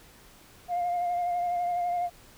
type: tone with vibrato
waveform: sine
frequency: 705 Hz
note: F5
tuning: 16 cents sharp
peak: -24 dBFS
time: 0.68-2.1 s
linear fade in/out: 50 ms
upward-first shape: sine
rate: 12 Hz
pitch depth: 25 cents each way
effects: tanh soft clip ceiling -23 dBFS + pink hiss -54 dBFS RMS until 2.37 s